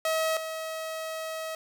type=tone pair in turn; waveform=sawtooth; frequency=640 / 640 Hz; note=D#5 / D#5; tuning=+49 / +49 cents; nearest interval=unison; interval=0 cents; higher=neither; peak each=-21 / -29 dBFS; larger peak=first; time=0.05-0.37 / 0.37-1.55 s; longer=second; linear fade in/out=2 ms; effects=none